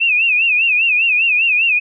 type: tone with vibrato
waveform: sine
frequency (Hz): 2600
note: E7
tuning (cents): -24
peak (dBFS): -11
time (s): 0-1.8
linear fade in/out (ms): 20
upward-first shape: sine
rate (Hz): 5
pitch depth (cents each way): 120
effects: none